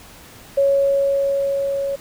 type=tone with level ramp; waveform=sine; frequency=554.4 Hz; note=C#5; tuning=in tune; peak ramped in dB=-12 to -20 dBFS; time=0.57-1.96 s; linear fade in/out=10 ms; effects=pink hiss -43 dBFS RMS until 2 s